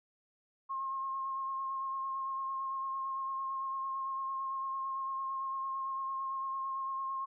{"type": "tone with vibrato", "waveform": "sine", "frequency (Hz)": 1072, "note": "C6", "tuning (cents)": 42, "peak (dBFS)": -34, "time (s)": [0.69, 7.26], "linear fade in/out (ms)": 20, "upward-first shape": "sine", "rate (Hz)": 8.9, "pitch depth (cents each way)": 17, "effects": []}